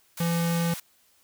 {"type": "high-pass noise", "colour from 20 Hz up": "white", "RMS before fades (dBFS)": -38, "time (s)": [0.17, 0.8], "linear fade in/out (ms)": 5, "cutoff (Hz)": 640, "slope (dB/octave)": 24}
{"type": "tone", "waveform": "square", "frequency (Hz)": 168.9, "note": "E3", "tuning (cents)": 42, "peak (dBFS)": -24, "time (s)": [0.2, 0.74], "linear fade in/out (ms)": 5}
{"effects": ["white hiss -63 dBFS RMS until 1.23 s"]}